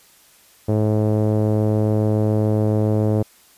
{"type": "tone with low-pass filter", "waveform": "sawtooth", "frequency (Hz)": 107.1, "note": "A2", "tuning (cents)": -46, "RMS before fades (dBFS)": -18, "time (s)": [0.68, 3.23], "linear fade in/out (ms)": 10, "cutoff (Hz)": 530, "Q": 1.9, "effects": ["white hiss -52 dBFS RMS until 3.57 s", "resampled to 32000 Hz"]}